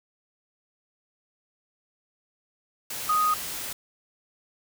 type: tone in noise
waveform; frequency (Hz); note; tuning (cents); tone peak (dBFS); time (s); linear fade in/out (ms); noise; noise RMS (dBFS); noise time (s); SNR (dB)
sine; 1244.5; D#6; 0; -20; 3.09-3.34; 5; white; -34; 2.9-3.73; +11
effects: none